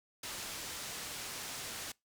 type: low-pass noise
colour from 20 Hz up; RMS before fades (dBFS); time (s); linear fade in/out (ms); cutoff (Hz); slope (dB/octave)
white; -43; 0.23-1.92; 5; 8400; 12
effects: noise-tail reverb RT60 0.2 s tail -24 dB re dry